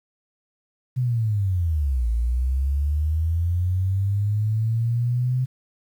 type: linear two-way sweep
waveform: sine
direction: down then up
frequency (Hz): 129.2 to 55.9 to 129.2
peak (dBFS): -19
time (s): 0.96-5.46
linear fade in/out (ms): 20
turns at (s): 2.09
effects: 9-bit